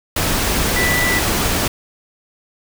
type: tone in noise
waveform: sine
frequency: 1975.5 Hz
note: B6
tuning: in tune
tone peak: -17 dBFS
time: 0.76-1.19 s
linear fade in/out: 5 ms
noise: pink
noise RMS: -18 dBFS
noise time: 0.16-1.68 s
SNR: -2 dB
effects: none